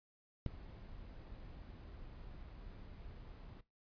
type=noise with ADSR envelope; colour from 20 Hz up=brown; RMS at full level=-32 dBFS; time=0.46-3.61 s; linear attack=3 ms; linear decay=3 ms; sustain=-20 dB; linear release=9 ms; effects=noise-tail reverb RT60 0.2 s tail -17 dB re dry + resampled to 11025 Hz